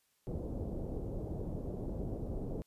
pink low-pass noise, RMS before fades -39 dBFS, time 0.27-2.62 s, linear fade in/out 0 ms, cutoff 560 Hz, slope 24 dB/octave, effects white hiss -75 dBFS RMS until 2.66 s + resampled to 32000 Hz

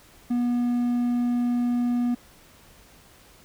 triangle tone, 242.3 Hz, B3, 33 cents flat, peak -19 dBFS, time 0.3-2.15 s, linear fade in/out 10 ms, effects pink hiss -53 dBFS RMS until 3.44 s

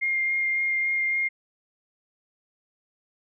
sine tone with vibrato, 2120 Hz, C7, 22 cents sharp, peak -22 dBFS, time 0.01-1.29 s, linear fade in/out 20 ms, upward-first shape sine, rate 3.6 Hz, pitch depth 9 cents each way, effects none

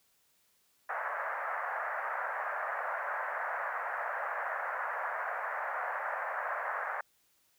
white band-pass noise, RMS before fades -36 dBFS, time 0.89-7.01 s, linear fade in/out 5 ms, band 560 to 1800 Hz, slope 48 dB/octave, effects white hiss -71 dBFS RMS until 7.58 s

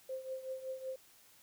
sine tone with tremolo, 523.3 Hz, C5, in tune, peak -36 dBFS, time 0.09-0.96 s, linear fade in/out 5 ms, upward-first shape triangle, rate 5.3 Hz, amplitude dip 80%, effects white hiss -63 dBFS RMS until 1.42 s

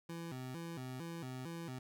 25% pulse tone with vibrato, 146.83 Hz, D3, in tune, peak -39 dBFS, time 0.09-1.79 s, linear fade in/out 5 ms, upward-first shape square, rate 2.2 Hz, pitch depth 230 cents each way, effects none

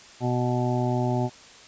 harmonic tone, 123.5 Hz, B2, in tune, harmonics 1 / 2 / 3 / 5 / 6 / 7, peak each -25 / -28 / -30 / -32 / -33 / -33 dBFS, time 0.2-1.3 s, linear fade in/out 50 ms, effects white hiss -48 dBFS RMS until 1.67 s + resampled to 16000 Hz

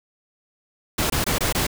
pink noise bursts, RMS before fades -22 dBFS, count 5, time 0.98-1.668 s, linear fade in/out 5 ms, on 120 ms, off 22 ms, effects none

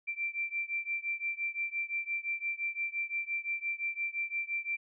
sine beating tone pair, 2349 / 2354.8 Hz, D7 / D7, 0 / +4 cents, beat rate 5.8 Hz, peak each -35 / -36 dBFS, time 0.07-4.77 s, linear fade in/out 20 ms, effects none

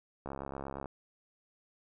click train, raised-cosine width 1 ms, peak -26 dBFS, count 42, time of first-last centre 0.26-0.858 s, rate 68.6 Hz, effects none

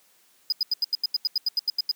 triangle tone bursts, 4978 Hz, D#8, in tune, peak -19 dBFS, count 14, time 0.5-1.914 s, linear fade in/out 2 ms, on 23 ms, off 84 ms, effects white hiss -61 dBFS RMS until 1.95 s + high-pass 150 Hz 12 dB/octave

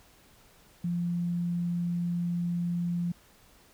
sine tone, 173.4 Hz, F3, 12 cents flat, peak -27 dBFS, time 0.84-3.12 s, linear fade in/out 5 ms, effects pink hiss -59 dBFS RMS until 3.73 s

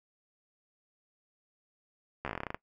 slowing click train, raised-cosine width 0.5 ms, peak -20 dBFS, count 13, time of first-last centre 2.25-2.545 s, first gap 13 ms, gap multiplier 1.11, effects noise-tail reverb RT60 0.1 s tail -20 dB re dry

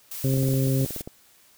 blue noise, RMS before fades -35 dBFS, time 0.11-1.02 s, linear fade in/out 5 ms
harmonic tone, 133.3 Hz, C3, 33 cents sharp, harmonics 1 / 2 / 3 / 4, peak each -21 / -27 / -31 / -33 dBFS, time 0.24-0.85 s, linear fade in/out 2 ms
clicks, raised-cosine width 2 ms, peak -22 dBFS, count 12, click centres 0.338 / 0.374 / 0.432 / 0.486 / 0.538 / 0.673 / 0.812 / 0.861 / 0.907 / 0.963 / 1.009 / 1.075 s
effects white hiss -57 dBFS RMS until 1.57 s

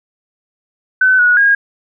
sine tone with pitch steps, 1516 / 1460 / 1631 Hz, F#6 / F#6 / G#6, +42 / -24 / -32 cents, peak -7 dBFS, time 1.01-1.55 s, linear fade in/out 5 ms, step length 180 ms, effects none

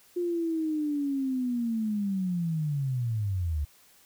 sine linear sweep, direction down, 355.4 to 70 Hz, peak -26 dBFS, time 0.16-3.65 s, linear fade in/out 10 ms, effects white hiss -59 dBFS RMS until 4.05 s

